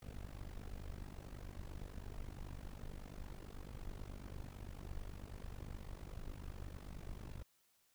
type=noise with amplitude modulation; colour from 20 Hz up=brown; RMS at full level=-44 dBFS; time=0.02-7.43 s; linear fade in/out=2 ms; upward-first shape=sine; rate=49.1 Hz; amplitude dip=95%; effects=white hiss -75 dBFS RMS until 7.94 s